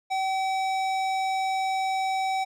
sine tone with hard clipping, 765 Hz, G5, 42 cents flat, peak -26 dBFS, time 0.1-2.45 s, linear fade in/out 20 ms, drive 15 dB, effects none

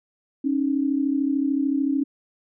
sine tone pair together, 273.2 / 306.7 Hz, C#4 / D#4, -25 / -25 cents, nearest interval major second, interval 200 cents, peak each -21 / -25 dBFS, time 0.44-2.04 s, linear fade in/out 10 ms, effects none

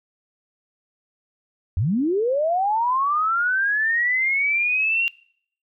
sine linear sweep, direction up, 75.4 to 2780 Hz, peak -18 dBFS, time 1.77-5.08 s, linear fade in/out 0 ms, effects noise-tail reverb RT60 0.6 s tail -23 dB re dry

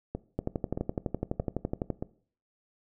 two click trains, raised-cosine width 2 ms, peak -16 / -19 dBFS, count 19 / 4, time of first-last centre 0.39-1.903 / 0.15-2.025 s, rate 11.9 / 1.6 Hz, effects noise-tail reverb RT60 0.5 s tail -19 dB re dry

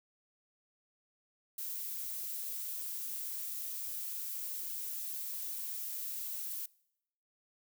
violet noise, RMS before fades -40 dBFS, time 1.58-6.66 s, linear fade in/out 5 ms, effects noise-tail reverb RT60 0.8 s tail -24 dB re dry

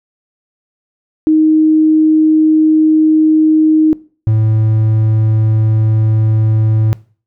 sine / triangle tone pair in turn, 312.4 / 109.5 Hz, D#4 / A2, +7 / -8 cents, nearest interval octave + tritone, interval 1815 cents, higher first, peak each -6 dBFS, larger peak neither, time 1.27-3.93 / 4.27-6.93 s, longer neither, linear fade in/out 0 ms, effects noise-tail reverb RT60 0.4 s tail -21 dB re dry

